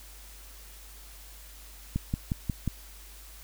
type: click train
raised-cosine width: 5 ms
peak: -15 dBFS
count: 5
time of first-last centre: 1.96-2.677 s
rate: 5.58 Hz
effects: added 50 Hz sine -48 dBFS peak until 3.43 s + white hiss -51 dBFS RMS until 3.43 s